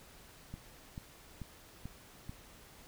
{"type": "click train", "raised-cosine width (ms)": 5, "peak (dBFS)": -30, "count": 5, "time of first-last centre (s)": [0.54, 2.294], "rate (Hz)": 2.28, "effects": ["pink hiss -57 dBFS RMS until 2.87 s"]}